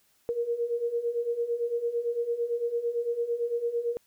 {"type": "beating tone pair", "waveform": "sine", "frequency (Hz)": [466.2, 475.1], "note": ["A#4", "A#4"], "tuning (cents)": [0, 33], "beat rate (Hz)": 8.9, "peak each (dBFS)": [-32, -28], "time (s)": [0.29, 3.97], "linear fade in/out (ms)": 0, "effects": ["white hiss -67 dBFS RMS until 4.06 s"]}